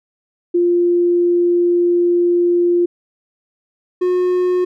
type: tone pair in turn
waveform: sine / triangle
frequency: 349.2 / 361.8 Hz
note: F4 / F#4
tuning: 0 / -39 cents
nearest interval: minor second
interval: 61 cents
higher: second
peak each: -11 dBFS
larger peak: neither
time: 0.54-2.86 / 4.01-4.65 s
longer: first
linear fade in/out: 10 ms
effects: none